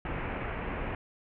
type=low-pass noise; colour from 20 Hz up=pink; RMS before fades=-35 dBFS; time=0.05-0.95 s; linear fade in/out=2 ms; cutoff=2600 Hz; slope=48 dB/octave; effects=none